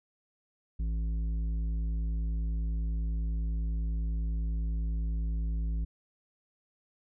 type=tone with tanh clipping; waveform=triangle; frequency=55 Hz; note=A1; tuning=in tune; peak=-30 dBFS; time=0.79-5.85 s; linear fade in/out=10 ms; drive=13 dB; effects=none